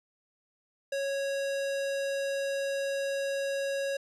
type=tone; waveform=square; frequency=552 Hz; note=C#5; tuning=7 cents flat; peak=-30 dBFS; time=0.92-3.97 s; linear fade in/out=5 ms; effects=low-pass 9000 Hz 12 dB/octave